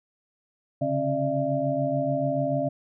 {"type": "tone cluster", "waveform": "sine", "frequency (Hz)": [136.6, 143.5, 272.5, 594, 673], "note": ["C#3", "D3", "C#4", "D5", "E5"], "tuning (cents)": [-25, -40, -29, 20, 36], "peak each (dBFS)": [-33, -31, -29, -27, -29], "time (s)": [0.81, 2.69], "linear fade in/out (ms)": 10, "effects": []}